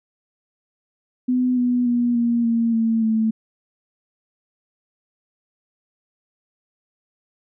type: tone with pitch steps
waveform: sine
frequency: 251.3 / 246 / 240.8 / 235.7 / 230.7 / 225.8 / 221.1 Hz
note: B3 / B3 / B3 / A#3 / A#3 / A3 / A3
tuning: +30 / -7 / -44 / +19 / -18 / +45 / +9 cents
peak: -16 dBFS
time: 1.28-3.31 s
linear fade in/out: 10 ms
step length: 290 ms
effects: none